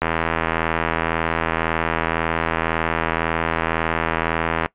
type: click train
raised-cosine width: 0.5 ms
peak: -4 dBFS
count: 381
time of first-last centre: 0.02-4.66 s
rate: 81.9 Hz
effects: noise-tail reverb RT60 0.1 s tail -20 dB re dry + resampled to 8000 Hz